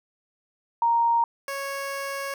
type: tone pair in turn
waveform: sine / 15% pulse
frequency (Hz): 932.3 / 552.6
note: A#5 / C#5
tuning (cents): 0 / -6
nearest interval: major sixth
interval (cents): 906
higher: first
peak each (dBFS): -18 / -23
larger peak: first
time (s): 0.82-1.24 / 1.48-2.34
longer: second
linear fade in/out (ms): 2
effects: none